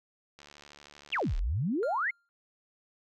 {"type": "click train", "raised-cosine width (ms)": 0.2, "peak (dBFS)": -33, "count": 74, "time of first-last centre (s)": [0.39, 1.391], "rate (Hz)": 72.9}
{"type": "exponential two-way sweep", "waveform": "sine", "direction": "down then up", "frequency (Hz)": [3553, 32.25, 2240], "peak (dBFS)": -27, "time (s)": [1.12, 2.11], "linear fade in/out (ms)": 10, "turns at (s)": 1.36}
{"type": "tone with exponential decay", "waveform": "triangle", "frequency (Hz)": 1396.9, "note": "F6", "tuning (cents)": 0, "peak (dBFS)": -35, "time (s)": [1.83, 2.29], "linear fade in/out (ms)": 0, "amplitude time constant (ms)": 98}
{"effects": []}